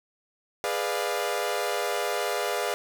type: chord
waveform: sawtooth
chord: G# diminished seventh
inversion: none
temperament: equal with one note detuned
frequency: 415.3 / 493.9 / 593.5 / 698.5 Hz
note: G#4 / B4 / D5 / F5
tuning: 0 / 0 / +18 / 0 cents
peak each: -28 dBFS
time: 0.64-2.74 s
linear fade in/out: 0 ms
effects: none